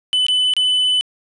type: tone with dropouts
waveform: triangle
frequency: 3005 Hz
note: F#7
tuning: 26 cents sharp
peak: -12 dBFS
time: 0.13-1.01 s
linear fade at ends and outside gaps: 0 ms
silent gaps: 0.266-0.284 / 0.537-0.566 s
effects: resampled to 24000 Hz + 9-bit